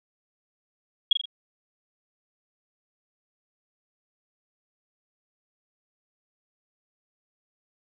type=tone with echo; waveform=sine; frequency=3300 Hz; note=G#7; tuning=12 cents flat; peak=-14 dBFS; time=1.11-1.13 s; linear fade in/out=5 ms; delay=42 ms; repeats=3; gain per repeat=-6 dB; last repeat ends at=1.256 s; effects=none